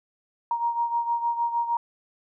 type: beating tone pair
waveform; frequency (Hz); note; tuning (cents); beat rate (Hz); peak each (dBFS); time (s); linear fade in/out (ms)
sine; 938 / 944.5; A#5 / A#5; +11 / +22; 6.5; -24 / -30; 0.51-1.77; 2
effects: none